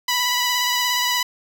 10% pulse tone with vibrato, 986 Hz, B5, 3 cents flat, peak -10 dBFS, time 0.08-1.23 s, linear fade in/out 5 ms, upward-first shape square, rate 17 Hz, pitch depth 16 cents each way, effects none

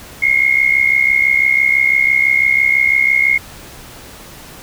sine tone with amplitude modulation, 2149 Hz, C7, 46 cents sharp, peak -6 dBFS, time 0.22-3.38 s, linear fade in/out 10 ms, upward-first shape sine, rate 66 Hz, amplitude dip 80%, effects pink hiss -36 dBFS RMS until 4.62 s

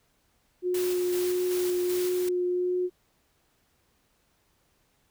sine tone with vibrato, 360 Hz, F#4, 47 cents flat, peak -24 dBFS, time 0.62-2.9 s, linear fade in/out 50 ms, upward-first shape triangle, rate 1.5 Hz, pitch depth 12 cents each way
white noise with tremolo, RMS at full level -37 dBFS, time 0.74-2.29 s, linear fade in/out 5 ms, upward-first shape square, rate 2.6 Hz, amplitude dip 35%
effects pink hiss -69 dBFS RMS until 5.1 s

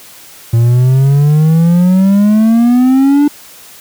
triangle exponential sweep, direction up, 114.1 to 295.5 Hz, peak -3 dBFS, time 0.53-3.28 s, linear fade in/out 5 ms, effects white hiss -36 dBFS RMS until 3.8 s + high-pass 60 Hz 12 dB/octave

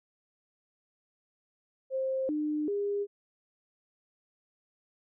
sine tone with pitch steps, 528 / 301.7 / 405.8 Hz, C5 / D4 / G#4, +16 / +47 / -40 cents, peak -28 dBFS, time 1.9-3.07 s, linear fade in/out 50 ms, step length 390 ms, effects none

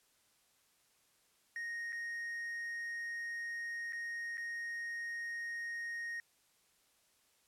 triangle tone with dropouts, 1864.7 Hz, A#6, in tune, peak -37 dBFS, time 1.56-6.2 s, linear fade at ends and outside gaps 1 ms, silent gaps 1.923-1.928 / 3.924-3.931 / 4.372-4.379 s, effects white hiss -72 dBFS RMS until 7.47 s + low-pass 12000 Hz 12 dB/octave

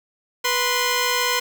10% pulse tone pair together, 490.3 / 1039.8 Hz, B4 / C6, -13 / -11 cents, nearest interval octave + minor second, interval 1302 cents, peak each -14 / -13 dBFS, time 0.44-1.4 s, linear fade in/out 10 ms, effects 7-bit

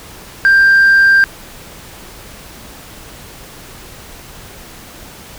sine tone, 1585 Hz, G6, 19 cents sharp, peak -3 dBFS, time 0.45-1.24 s, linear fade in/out 0 ms, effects tanh soft clip ceiling -4 dBFS + pink hiss -35 dBFS RMS until 5.38 s

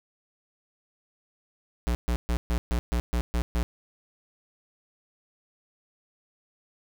square tone bursts, 59.5 Hz, A#1, 36 cents sharp, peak -24 dBFS, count 9, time 1.87-3.63 s, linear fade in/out 0 ms, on 80 ms, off 130 ms, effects none

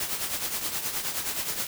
white noise with tremolo, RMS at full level -28 dBFS, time 0-1.67 s, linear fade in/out 2 ms, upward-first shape triangle, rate 9.5 Hz, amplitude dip 65%, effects none

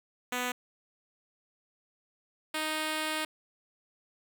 5% pulse tone pair in turn, 248.1 / 311.1 Hz, B3 / D#4, +8 / 0 cents, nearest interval major third, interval 392 cents, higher second, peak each -19 dBFS, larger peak neither, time 0.32-0.52 / 2.54-3.25 s, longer second, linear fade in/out 5 ms, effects none

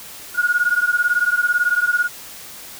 sine beating tone pair, 1434 / 1452 Hz, F6 / F#6, +45 / -33 cents, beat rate 18 Hz, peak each -18 / -18 dBFS, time 0.34-2.09 s, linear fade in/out 50 ms, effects white hiss -37 dBFS RMS until 2.79 s

